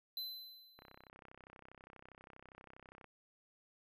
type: tone with exponential decay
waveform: square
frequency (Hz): 4040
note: B7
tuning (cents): +39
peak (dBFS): -39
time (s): 0.17-1.09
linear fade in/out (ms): 2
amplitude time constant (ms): 200
type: click train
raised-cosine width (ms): 0.5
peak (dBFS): -40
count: 74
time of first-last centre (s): 0.79-3.043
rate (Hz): 32.4
effects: none